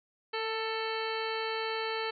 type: harmonic tone with a mistuned harmonic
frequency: 442.7 Hz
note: A4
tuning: 11 cents sharp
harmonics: 1 / 2 / 3 / 4 / 5 / 6 / 7 / 9 / 10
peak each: -35 / -38 / -40 / -41 / -42 / -43 / -43 / -45 / -45 dBFS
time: 0.33-2.11 s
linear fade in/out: 10 ms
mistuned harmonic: 1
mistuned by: +17 cents
effects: none